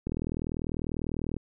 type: click train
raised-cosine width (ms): 3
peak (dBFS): -19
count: 53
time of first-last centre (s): 0.07-1.367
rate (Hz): 40.1
effects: none